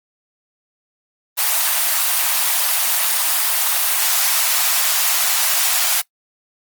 white high-pass noise, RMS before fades -17 dBFS, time 1.37-6.02 s, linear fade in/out 20 ms, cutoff 640 Hz, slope 48 dB/octave, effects noise-tail reverb RT60 0.1 s tail -21 dB re dry + Opus 24 kbps

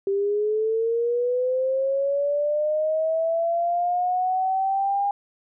sine linear sweep, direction up, 390.9 to 810 Hz, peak -20 dBFS, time 0.07-5.11 s, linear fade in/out 2 ms, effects none

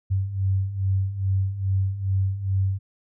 sine beating tone pair, 94.6 / 97 Hz, F#2 / G2, +39 / -18 cents, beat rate 2.4 Hz, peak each -27 / -22 dBFS, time 0.1-2.79 s, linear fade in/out 20 ms, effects none

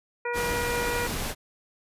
harmonic tone, 480 Hz, B4, 49 cents flat, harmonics 1 / 2 / 3 / 4 / 5, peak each -30 / -33 / -35 / -36 / -37 dBFS, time 0.25-1.07 s, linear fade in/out 5 ms
pink noise, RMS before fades -31 dBFS, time 0.33-1.35 s, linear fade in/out 50 ms
effects resampled to 32000 Hz

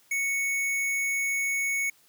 square tone, 2217 Hz, C#7, in tune, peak -26 dBFS, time 0.11-1.9 s, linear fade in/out 5 ms, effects white hiss -61 dBFS RMS until 2.08 s + high-pass 80 Hz 12 dB/octave

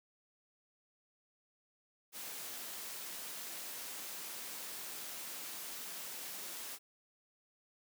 white high-pass noise, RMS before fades -45 dBFS, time 2.12-6.79 s, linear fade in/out 50 ms, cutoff 190 Hz, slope 12 dB/octave, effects none

